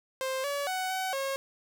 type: tone with pitch steps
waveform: sawtooth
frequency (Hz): 525 / 569 / 746 / 754 / 543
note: C5 / C#5 / F#5 / F#5 / C#5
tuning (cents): +6 / +45 / +14 / +32 / -36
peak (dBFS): -26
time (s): 0.21-1.36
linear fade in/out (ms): 0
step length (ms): 230
effects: none